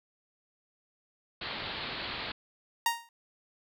white low-pass noise, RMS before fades -38 dBFS, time 1.41-2.32 s, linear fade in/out 5 ms, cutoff 4500 Hz, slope 96 dB/octave
sawtooth tone with exponential decay, 932.3 Hz, A#5, in tune, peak -18 dBFS, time 2.86-3.09 s, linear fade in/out 2 ms, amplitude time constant 49 ms
effects none

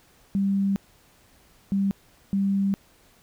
sine tone bursts at uneven times, 196.8 Hz, G3, 7 cents sharp, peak -20 dBFS, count 3, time 0.35-0.76 / 1.72-1.91 / 2.33-2.74 s, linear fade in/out 0 ms, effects pink hiss -58 dBFS RMS until 3.22 s

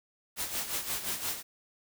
white noise with tremolo, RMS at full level -32 dBFS, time 0.36-1.43 s, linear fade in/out 50 ms, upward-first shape sine, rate 5.7 Hz, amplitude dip 65%, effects none

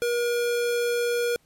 square tone, 478 Hz, A#4, 43 cents sharp, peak -23 dBFS, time 0.02-1.36 s, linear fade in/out 0 ms, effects pink hiss -64 dBFS RMS until 1.45 s + MP3 64 kbps

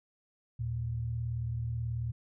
sine tone pair together, 78.05 / 116.5 Hz, D#2 / A#2, +6 / -1 cents, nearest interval perfect fifth, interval 693 cents, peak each -39 / -32 dBFS, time 0.59-2.12 s, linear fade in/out 10 ms, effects none

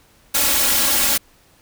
white noise with comb filter, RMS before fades -17 dBFS, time 0.34-1.18 s, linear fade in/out 10 ms, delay 3.6 ms, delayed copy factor +0.95, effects pink hiss -54 dBFS RMS until 1.61 s

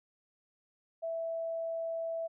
sine tone, 659.3 Hz, E5, in tune, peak -33 dBFS, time 1.02-2.28 s, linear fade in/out 20 ms, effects none

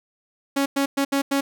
sawtooth tone bursts at uneven times, 277.2 Hz, C#4, in tune, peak -15 dBFS, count 5, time 0.56-0.66 / 0.76-0.86 / 0.97-1.05 / 1.12-1.22 / 1.31-1.41 s, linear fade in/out 10 ms, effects none

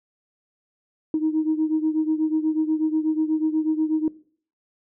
sine beating tone pair, 311.1 / 319.3 Hz, D#4 / D#4, 0 / +45 cents, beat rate 8.2 Hz, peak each -21 / -24 dBFS, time 1.14-4.08 s, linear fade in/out 2 ms, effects noise-tail reverb RT60 0.5 s tail -20 dB re dry + tanh soft clip ceiling -13 dBFS

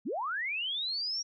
sine linear sweep, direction up, 164.7 to 5710 Hz, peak -31 dBFS, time 0.05-1.23 s, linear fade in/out 20 ms, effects none

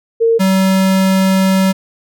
sine / square tone pair in turn, 457.2 / 190.46 Hz, A#4 / G3, -34 / -50 cents, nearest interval octave + minor third, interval 1516 cents, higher first, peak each -8 / -10 dBFS, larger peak first, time 0.2-0.39 / 0.39-1.73 s, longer second, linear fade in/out 20 ms, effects none

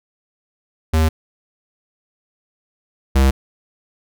square tone pair in turn, 79.4 / 66.94 Hz, D#2 / C2, +36 / +40 cents, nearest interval minor third, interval 296 cents, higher first, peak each -13 / -11 dBFS, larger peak second, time 0.93-1.09 / 3.15-3.31 s, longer neither, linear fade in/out 10 ms, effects none

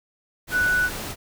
sine tone in noise, 1482 Hz, F#6, 2 cents sharp, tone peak -18 dBFS, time 0.51-0.9 s, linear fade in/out 50 ms, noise pink, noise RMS -32 dBFS, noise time 0.47-1.16 s, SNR +11 dB, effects none

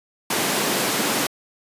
pink high-pass noise, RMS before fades -22 dBFS, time 0.3-1.27 s, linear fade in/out 5 ms, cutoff 180 Hz, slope 24 dB/octave, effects resampled to 32000 Hz

